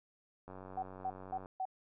click train, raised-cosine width 1 ms, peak -35 dBFS, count 93, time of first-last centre 0.48-1.459 s, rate 94 Hz
sine tone bursts, 755 Hz, F#5, 35 cents sharp, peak -34 dBFS, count 4, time 0.77-1.654 s, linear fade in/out 5 ms, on 56 ms, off 220 ms
effects none

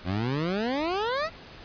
20% pulse exponential sweep, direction up, 85.2 to 680 Hz, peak -21 dBFS, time 0.04-1.3 s, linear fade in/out 50 ms, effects pink hiss -46 dBFS RMS until 1.64 s + resampled to 11025 Hz

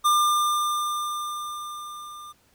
square tone with level ramp, 1198 Hz, D6, 34 cents sharp, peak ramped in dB -17 to -40 dBFS, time 0.04-2.33 s, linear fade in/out 20 ms, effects pink hiss -62 dBFS RMS until 2.54 s

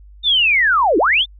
sine linear two-way sweep, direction down then up, 3671 to 289 to 3671 Hz, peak -11 dBFS, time 0.23-1.26 s, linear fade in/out 50 ms, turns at 0.98 s, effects added 50 Hz sine -39 dBFS peak until 1.39 s

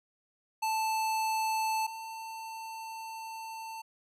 square tone pair in turn, 880 / 894.3 Hz, A5 / A5, 0 / +28 cents, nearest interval unison, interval 28 cents, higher second, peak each -29 / -40 dBFS, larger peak first, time 0.62-1.87 / 1.87-3.82 s, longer second, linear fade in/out 10 ms, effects resampled to 32000 Hz

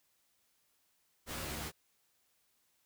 pink noise with comb filter, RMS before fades -41 dBFS, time 1.26-1.72 s, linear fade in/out 50 ms, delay 13 ms, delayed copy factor +0.95, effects white hiss -75 dBFS RMS until 2.85 s

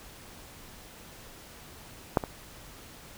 clicks, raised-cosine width 1 ms, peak -7 / -19 dBFS, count 2, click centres 2.172 / 2.238 s, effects pink hiss -49 dBFS RMS until 3.17 s

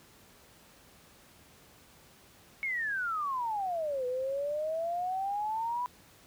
sine exponential two-way sweep, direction down then up, 2217 to 493.9 to 995 Hz, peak -30 dBFS, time 2.63-5.86 s, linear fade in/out 0 ms, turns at 4.06 s, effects pink hiss -58 dBFS RMS until 6.26 s + high-pass 60 Hz 12 dB/octave

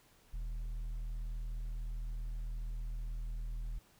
triangle tone with tanh clipping, 40.05 Hz, E1, 49 cents flat, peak -38 dBFS, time 0.33-3.79 s, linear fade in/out 10 ms, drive 10 dB, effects pink hiss -66 dBFS RMS until 3.99 s

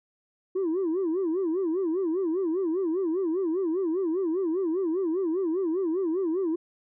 sine tone with vibrato, 351.4 Hz, F4, 11 cents sharp, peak -22 dBFS, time 0.55-6.56 s, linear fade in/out 10 ms, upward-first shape sine, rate 5 Hz, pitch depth 190 cents each way, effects tanh soft clip ceiling -22 dBFS

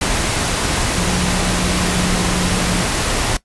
sine tone in noise, 180 Hz, F#3, 47 cents flat, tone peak -19 dBFS, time 0.97-2.82 s, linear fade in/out 5 ms, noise pink, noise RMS -18 dBFS, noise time 0.01-3.37 s, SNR -4 dB, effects noise-tail reverb RT60 0.1 s tail -18 dB re dry + resampled to 24000 Hz

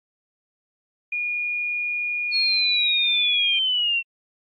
sine tone, 2437 Hz, D#7, 37 cents flat, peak -23 dBFS, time 1.12-3.59 s, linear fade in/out 5 ms
sine linear sweep, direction down, 4353 to 2702 Hz, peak -19 dBFS, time 2.31-4.03 s, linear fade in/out 50 ms
effects AAC 48 kbps

